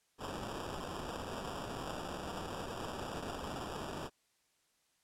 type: noise with sample-and-hold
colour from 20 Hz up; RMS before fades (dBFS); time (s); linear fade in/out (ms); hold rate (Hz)
blue; -42; 0.18-4.1; 50; 2100
effects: white hiss -75 dBFS RMS until 5.03 s + low-pass 10000 Hz 12 dB/octave